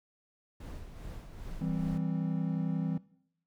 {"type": "noise with tremolo", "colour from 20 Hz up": "brown", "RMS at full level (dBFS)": -41, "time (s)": [0.6, 1.98], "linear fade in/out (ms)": 5, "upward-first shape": "sine", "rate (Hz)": 2.5, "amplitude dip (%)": 50}
{"type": "chord", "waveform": "triangle", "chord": "C major", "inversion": "first", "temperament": "equal", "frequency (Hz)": [164.81, 196, 261.6], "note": ["E3", "G3", "C4"], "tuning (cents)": [0, 0, 0], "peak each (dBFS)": [-30, -34, -35], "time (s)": [1.61, 2.98], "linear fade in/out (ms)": 5}
{"effects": ["noise-tail reverb RT60 0.7 s tail -20 dB re dry"]}